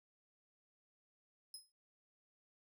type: tone with exponential decay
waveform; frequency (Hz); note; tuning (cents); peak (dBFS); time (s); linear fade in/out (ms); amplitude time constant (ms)
25% pulse; 5110; D#8; +45; -40; 1.54-1.72; 2; 37
effects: none